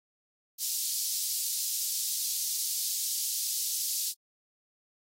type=high-pass noise; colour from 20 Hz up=pink; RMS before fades=-32 dBFS; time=0.58-4.14 s; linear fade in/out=50 ms; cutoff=4600 Hz; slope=24 dB/octave; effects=AAC 48 kbps